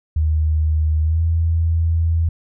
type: tone with pitch glide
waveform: sine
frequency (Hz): 77.78 to 82.41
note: D#2 to E2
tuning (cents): 0 to 0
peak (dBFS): -14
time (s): 0.16-2.29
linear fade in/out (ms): 5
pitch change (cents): +100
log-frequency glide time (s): 1.02-1.22
effects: none